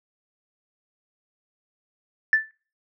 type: tone with exponential decay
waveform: sine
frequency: 1760 Hz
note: A6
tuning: in tune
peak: -11 dBFS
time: 2.33-2.51 s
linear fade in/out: 1 ms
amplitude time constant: 38 ms
effects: noise-tail reverb RT60 0.4 s tail -23 dB re dry + tanh soft clip ceiling -7 dBFS